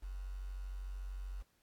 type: tone with quantisation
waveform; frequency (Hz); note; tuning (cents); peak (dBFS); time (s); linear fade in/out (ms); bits
sine; 46.62; F#1; +14; -40; 0.02-1.43; 20; 10
effects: pink hiss -75 dBFS RMS until 1.62 s + AAC 64 kbps